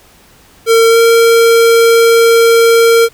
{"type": "tone with pitch glide", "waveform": "square", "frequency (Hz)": [455.8, 460.6], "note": ["A#4", "A#4"], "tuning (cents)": [-39, -21], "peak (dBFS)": -5, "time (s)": [0.66, 3.09], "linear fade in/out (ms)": 50, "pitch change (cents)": 18, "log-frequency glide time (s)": [0.89, 0.98], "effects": ["pink hiss -44 dBFS RMS until 3.13 s"]}